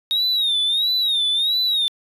triangle tone with vibrato, 3729 Hz, A#7, in tune, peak -15 dBFS, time 0.11-1.88 s, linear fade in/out 0 ms, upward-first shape sine, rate 1.5 Hz, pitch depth 120 cents each way, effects tanh soft clip ceiling -11 dBFS

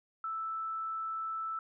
sine tone, 1318.5 Hz, E6, in tune, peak -34 dBFS, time 0.24-1.59 s, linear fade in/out 2 ms, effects none

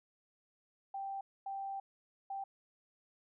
sine tone bursts at uneven times, 784 Hz, G5, in tune, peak -38 dBFS, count 3, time 0.94-1.21 / 1.46-1.8 / 2.3-2.44 s, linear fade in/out 5 ms, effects none

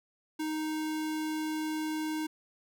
square tone, 311.1 Hz, D#4, in tune, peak -32 dBFS, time 0.39-2.27 s, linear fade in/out 10 ms, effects none

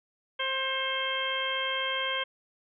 harmonic tone with a mistuned harmonic, 529 Hz, C5, 19 cents sharp, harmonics 1 / 2 / 3 / 4 / 5 / 6, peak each -36 / -35 / -35 / -35 / -40 / -32 dBFS, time 0.39-2.24 s, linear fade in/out 10 ms, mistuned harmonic 4, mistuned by +22 cents, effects none

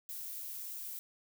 violet noise, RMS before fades -43 dBFS, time 0.09-0.99 s, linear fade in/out 0 ms, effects none

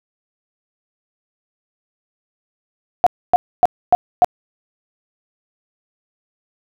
sine tone bursts, 717 Hz, F5, 45 cents sharp, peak -6 dBFS, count 5, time 3.04-4.245 s, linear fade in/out 0 ms, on 25 ms, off 270 ms, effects none

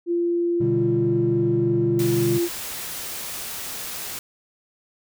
sine tone, 344.6 Hz, F4, 23 cents flat, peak -19 dBFS, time 0.06-2.49 s, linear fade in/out 50 ms
triangle chord, G major, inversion first, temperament equal, 123.47 / 146.83 / 196 Hz, B2 / D3 / G3, 0 / 0 / 0 cents, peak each -23 / -26 / -28 dBFS, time 0.6-2.39 s, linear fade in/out 10 ms
white noise, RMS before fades -32 dBFS, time 1.99-4.19 s, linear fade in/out 2 ms
effects none

